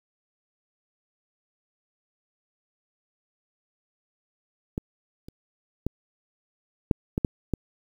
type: clicks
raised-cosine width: 3 ms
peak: -15 / -28 / -13 / -6 / -12 / -8 / -11 dBFS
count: 7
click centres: 4.779 / 5.285 / 5.866 / 6.912 / 7.179 / 7.248 / 7.537 s
effects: 8-bit